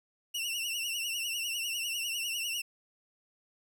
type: tone with vibrato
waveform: sawtooth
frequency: 2794 Hz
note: F7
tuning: in tune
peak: -29 dBFS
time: 0.34-2.62 s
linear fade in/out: 10 ms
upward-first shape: triangle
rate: 10 Hz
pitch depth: 110 cents each way
effects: none